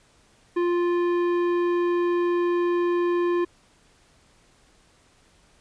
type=tone with tanh clipping; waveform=sine; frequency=349.2 Hz; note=F4; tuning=in tune; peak=-22 dBFS; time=0.56-3.45 s; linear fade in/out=10 ms; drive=13 dB; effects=pink hiss -59 dBFS RMS until 5.6 s + resampled to 22050 Hz